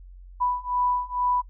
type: beating tone pair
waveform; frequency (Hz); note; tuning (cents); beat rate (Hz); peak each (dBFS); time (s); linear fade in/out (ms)
sine; 987.8 / 990; B5 / B5; 0 / +4; 2.2; -26 / -25; 0.4-1.42; 20
effects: noise-tail reverb RT60 0.1 s tail -26 dB re dry + added 45 Hz sine -42 dBFS peak until 1.49 s